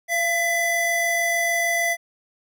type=tone pair together; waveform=square; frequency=682.2 / 2000 Hz; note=F5 / B6; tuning=-41 / +21 cents; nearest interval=octave + perfect fifth; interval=1862 cents; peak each=-25 / -22 dBFS; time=0.08-1.97 s; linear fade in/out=50 ms; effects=none